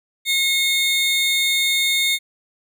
40% pulse tone pair together, 2165 / 3655 Hz, C#7 / A#7, -41 / -35 cents, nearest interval major sixth, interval 906 cents, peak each -19 / -18 dBFS, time 0.25-2.19 s, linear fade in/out 50 ms, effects none

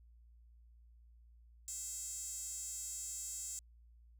square tone with high-pass filter, 293.9 Hz, D4, 1 cent sharp, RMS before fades -44 dBFS, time 1.68-3.59 s, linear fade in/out 0 ms, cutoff 7400 Hz, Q 6.8, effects added 58 Hz sine -59 dBFS peak until 4.19 s

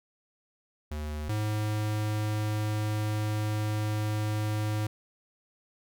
square tone pair in turn, 75.5 / 106.57 Hz, D2 / G#2, +48 / +45 cents, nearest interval tritone, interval 597 cents, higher second, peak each -33 / -28 dBFS, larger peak second, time 0.91-1.29 / 1.29-4.87 s, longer second, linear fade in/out 5 ms, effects none

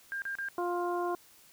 sine tone bursts, 1600 Hz, G6, 35 cents sharp, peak -33 dBFS, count 3, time 0.12-0.486 s, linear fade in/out 0 ms, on 100 ms, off 33 ms
harmonic tone, 351.5 Hz, F4, 11 cents sharp, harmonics 1 / 2 / 3 / 4, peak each -32 / -35 / -36 / -44 dBFS, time 0.58-1.15 s, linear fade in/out 2 ms
effects white hiss -59 dBFS RMS until 1.52 s

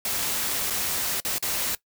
white noise with dropouts, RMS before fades -27 dBFS, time 0.05-1.75 s, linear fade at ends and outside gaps 2 ms, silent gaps 0.701-0.705 / 1.202-1.249 / 1.383-1.425 s, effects noise-tail reverb RT60 0.1 s tail -19 dB re dry

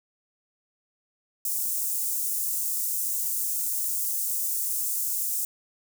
white high-pass noise, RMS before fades -28 dBFS, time 1.45-5.45 s, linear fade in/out 2 ms, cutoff 7100 Hz, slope 24 dB/octave, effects none

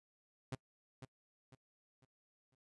sawtooth tone with echo, 131.2 Hz, C3, 5 cents sharp, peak -35 dBFS, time 0.52-0.55 s, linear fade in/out 5 ms, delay 500 ms, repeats 4, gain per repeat -9 dB, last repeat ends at 2.55 s, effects noise-tail reverb RT60 0.1 s tail -24 dB re dry + resampled to 24000 Hz

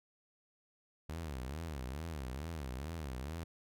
sawtooth tone with vibrato, 72.3 Hz, D2, 27 cents flat, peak -36 dBFS, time 1.09-3.44 s, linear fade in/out 5 ms, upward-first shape sine, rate 2.3 Hz, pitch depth 260 cents each way, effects none

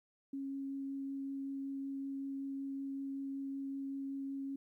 sine tone with vibrato, 273.7 Hz, C#4, 22 cents flat, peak -38 dBFS, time 0.33-4.56 s, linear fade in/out 5 ms, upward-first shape triangle, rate 5.3 Hz, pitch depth 8 cents each way, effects 13-bit

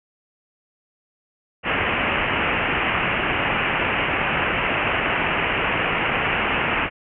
white low-pass noise, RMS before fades -22 dBFS, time 1.63-6.9 s, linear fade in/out 50 ms, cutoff 2900 Hz, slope 96 dB/octave, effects none

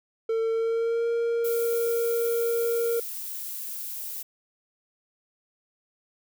triangle tone with pitch glide, 450.8 to 465.9 Hz, A4 to A#4, +42 to -1 cents, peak -21 dBFS, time 0.29-3 s, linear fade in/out 5 ms, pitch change +57 cents, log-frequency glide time 0.49-1.08 s
violet noise, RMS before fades -35 dBFS, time 1.44-4.23 s, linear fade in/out 10 ms
effects none

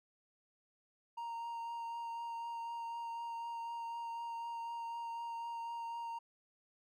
triangle tone with vibrato, 930 Hz, A#5, 4 cents flat, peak -38 dBFS, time 1.17-6.19 s, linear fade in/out 10 ms, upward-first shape triangle, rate 4 Hz, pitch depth 14 cents each way, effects none

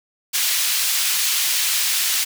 pink high-pass noise, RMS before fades -20 dBFS, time 0.33-2.25 s, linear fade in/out 20 ms, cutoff 2800 Hz, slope 12 dB/octave, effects none

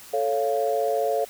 sine chord, A augmented, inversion none, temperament equal with one note detuned, 440 / 554.4 / 694 Hz, A4 / C#5 / E#5, 0 / 0 / -11 cents, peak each -25 / -25 / -25 dBFS, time 0.13-1.25 s, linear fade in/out 10 ms, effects tanh soft clip ceiling -11 dBFS + white hiss -45 dBFS RMS until 1.29 s

